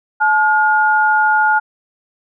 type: tone pair together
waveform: sine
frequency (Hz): 860 / 1426.8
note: A5 / F6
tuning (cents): -40 / +37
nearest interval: major sixth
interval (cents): 877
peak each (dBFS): -13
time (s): 0.2-1.6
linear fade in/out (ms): 20
effects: none